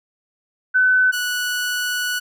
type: tone pair in turn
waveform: sine / sawtooth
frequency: 1510 / 1474.7 Hz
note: F#6 / F#6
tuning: +35 / -6 cents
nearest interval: unison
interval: 41 cents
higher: first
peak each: -12 / -17 dBFS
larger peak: first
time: 0.74-1.12 / 1.12-2.2 s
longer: second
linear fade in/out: 20 ms
effects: none